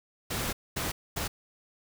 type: noise bursts at uneven times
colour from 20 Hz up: pink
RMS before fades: -32 dBFS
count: 3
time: 0.3-0.53 / 0.76-0.92 / 1.16-1.28 s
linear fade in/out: 10 ms
effects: none